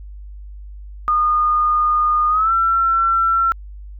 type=tone with pitch glide; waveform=sine; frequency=1223 to 1349.2 Hz; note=D#6 to E6; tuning=-30 to +40 cents; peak=-13 dBFS; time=1.08-3.52 s; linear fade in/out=0 ms; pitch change=+170 cents; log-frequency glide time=2.29-2.52 s; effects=added 50 Hz sine -32 dBFS peak until 3.99 s